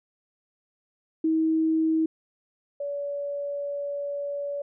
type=tone pair in turn; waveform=sine; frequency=319.7 / 570.6 Hz; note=D#4 / C#5; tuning=+47 / +50 cents; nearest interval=minor seventh; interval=1003 cents; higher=second; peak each=-20 / -28 dBFS; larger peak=first; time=1.24-2.06 / 2.8-4.62 s; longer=second; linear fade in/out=5 ms; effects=none